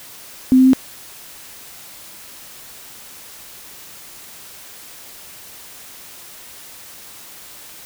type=tone with pitch steps; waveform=sine; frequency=257.8 / 259.7 / 261.7 Hz; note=C4 / C4 / C4; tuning=-26 / -13 / 0 cents; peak=-7 dBFS; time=0.52-0.733 s; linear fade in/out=0 ms; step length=71 ms; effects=white hiss -39 dBFS RMS until 7.85 s